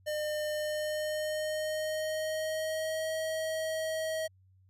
square tone with pitch glide, 605 to 636.2 Hz, D#5 to D#5, -49 to +38 cents, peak -32 dBFS, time 0.06-4.28 s, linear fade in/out 20 ms, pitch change +87 cents, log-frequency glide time 0.53-3.12 s, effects added 94 Hz sine -60 dBFS peak until 4.69 s + resampled to 32000 Hz

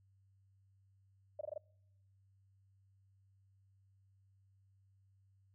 sine tone bursts, 606 Hz, D#5, 46 cents flat, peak -38 dBFS, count 5, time 1.39-1.579 s, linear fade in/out 5 ms, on 21 ms, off 21 ms, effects noise-tail reverb RT60 0.8 s tail -26 dB re dry + added 97 Hz sine -67 dBFS peak until 5.54 s

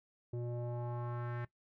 square tone with low-pass filter sweep, 120.4 Hz, B2, 44 cents flat, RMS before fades -40 dBFS, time 0.33-1.45 s, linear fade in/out 5 ms, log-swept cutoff 430 to 1800 Hz, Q 2.3, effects noise-tail reverb RT60 0.1 s tail -17 dB re dry

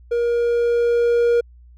triangle tone with level ramp, 473.7 Hz, A#4, 28 cents sharp, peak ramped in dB -15 to -11 dBFS, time 0.11-1.41 s, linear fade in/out 10 ms, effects added 60 Hz sine -43 dBFS peak until 1.77 s

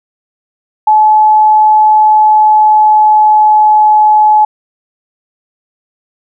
sine tone with pitch glide, 858 to 852.6 Hz, A5 to G#5, -44 to +45 cents, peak -3 dBFS, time 0.87-4.45 s, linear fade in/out 5 ms, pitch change -11 cents, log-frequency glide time 1.98-3.92 s, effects none

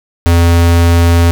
square tone, 85.1 Hz, F2, 44 cents flat, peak -6 dBFS, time 0.26-1.31 s, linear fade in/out 0 ms, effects none

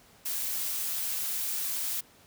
blue noise, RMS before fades -32 dBFS, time 0.25-2.01 s, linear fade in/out 10 ms, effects pink hiss -58 dBFS RMS until 2.26 s + high-pass 60 Hz 12 dB/octave

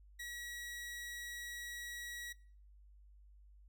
sawtooth tone, 1920 Hz, B6, 49 cents flat, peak -40 dBFS, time 0.19-2.33 s, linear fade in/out 10 ms, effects noise-tail reverb RT60 0.5 s tail -23 dB re dry + added 50 Hz sine -58 dBFS peak until 3.68 s

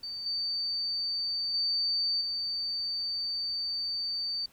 sine tone with level steps, 4587 Hz, D8, 42 cents flat, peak -35 / -29 / -26 / -30 dBFS, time 0.03-4.46 s, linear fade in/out 5 ms, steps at 0.26 / 1.54 / 2.21 s, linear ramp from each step 2 ms, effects pink hiss -61 dBFS RMS until 4.52 s

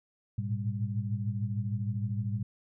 sine tone cluster, 105.9 / 112.6 / 119.1 / 198.4 Hz, G#2 / A2 / A#2 / G3, +34 / +40 / +38 / +21 cents, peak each -32 / -40 / -35 / -37 dBFS, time 0.38-2.43 s, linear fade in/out 5 ms, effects none

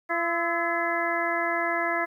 harmonic tone with a mistuned harmonic, 339.8 Hz, F4, 47 cents flat, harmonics 1 / 2 / 3 / 4 / 5 / 6, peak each -33 / -29 / -32 / -32 / -30 / -31 dBFS, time 0.09-2.06 s, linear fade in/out 20 ms, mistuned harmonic 4, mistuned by -60 cents, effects 10-bit

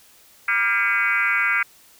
sine tone with frequency modulation, 1823 Hz, A#6, 39 cents flat, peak -17 dBFS, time 0.48-1.63 s, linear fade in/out 5 ms, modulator 213 Hz, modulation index 2.6, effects white hiss -52 dBFS RMS until 1.99 s

